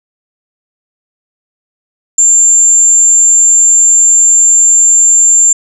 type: tone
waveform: sine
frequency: 7290 Hz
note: A#8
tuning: 40 cents flat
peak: -3 dBFS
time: 2.18-5.53 s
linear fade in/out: 5 ms
effects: none